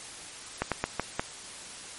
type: slowing click train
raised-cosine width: 0.5 ms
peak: -11 dBFS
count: 5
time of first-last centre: 0.62-1.195 s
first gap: 97 ms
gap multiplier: 1.27
effects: white hiss -43 dBFS RMS until 1.98 s + MP3 48 kbps